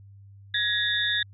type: tone cluster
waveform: sine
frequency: 1676 / 1886 / 3543 / 3748 Hz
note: G#6 / A#6 / A7 / A#7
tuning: +15 / +20 / +11 / +9 cents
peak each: -27 / -31 / -27 / -30 dBFS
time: 0.54-1.23 s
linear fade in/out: 5 ms
effects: added 99 Hz sine -46 dBFS peak until 1.33 s